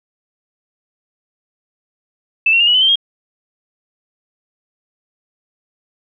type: tone with pitch steps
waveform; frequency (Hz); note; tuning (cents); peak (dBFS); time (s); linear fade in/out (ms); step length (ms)
sine; 2637 / 2730 / 2826 / 2926 / 3029 / 3136 / 3247; E7 / F7 / F7 / F#7 / F#7 / G7 / G#7; 0 / -40 / +20 / -20 / +40 / 0 / -40; -9; 2.46-2.957; 5; 71
effects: none